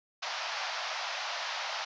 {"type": "band-pass noise", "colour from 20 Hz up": "pink", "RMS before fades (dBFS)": -36, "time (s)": [0.22, 1.85], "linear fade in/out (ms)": 10, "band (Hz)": [630, 5800], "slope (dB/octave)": 48, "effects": ["resampled to 16000 Hz"]}